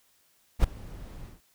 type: noise with ADSR envelope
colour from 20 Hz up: brown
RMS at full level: -20 dBFS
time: 0.59-1.41 s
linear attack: 51 ms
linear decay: 4 ms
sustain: -22 dB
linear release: 160 ms
effects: white hiss -66 dBFS RMS until 1.54 s